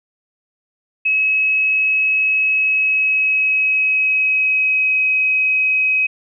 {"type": "tone with pitch glide", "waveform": "sine", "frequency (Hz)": [2567, 2536], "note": ["E7", "D#7"], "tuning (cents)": [-47, 32], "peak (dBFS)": -13, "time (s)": [1.05, 6.07], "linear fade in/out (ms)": 10, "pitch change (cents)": -21, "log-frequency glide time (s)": [2.52, 5.03], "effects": []}